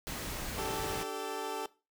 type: noise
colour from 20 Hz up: pink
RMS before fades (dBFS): -39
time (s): 0.07-1.03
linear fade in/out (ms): 0
type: chord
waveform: 20% pulse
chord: D suspended fourth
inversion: none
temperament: equal with one note detuned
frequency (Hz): 293.7 / 387 / 440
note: D4 / G4 / A4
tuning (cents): 0 / -22 / 0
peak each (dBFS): -39 / -35 / -33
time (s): 0.58-1.66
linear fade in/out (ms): 2
effects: noise-tail reverb RT60 0.3 s tail -19 dB re dry